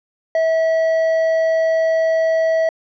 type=tone with hard clipping; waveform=sine; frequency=648 Hz; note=E5; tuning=30 cents flat; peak=-15 dBFS; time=0.35-2.69 s; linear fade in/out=2 ms; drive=5 dB; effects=resampled to 16000 Hz